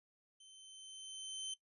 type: tone with level ramp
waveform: sawtooth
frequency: 3086 Hz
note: G7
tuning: 28 cents flat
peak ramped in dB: -55 to -36 dBFS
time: 0.4-1.54 s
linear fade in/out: 5 ms
effects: noise-tail reverb RT60 0.1 s tail -17 dB re dry + resampled to 24000 Hz